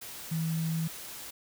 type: tone in noise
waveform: sine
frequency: 162 Hz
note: E3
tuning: 30 cents flat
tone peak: -28 dBFS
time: 0.31-0.88 s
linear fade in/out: 10 ms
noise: white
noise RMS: -43 dBFS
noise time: 0.01-1.31 s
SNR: +12 dB
effects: none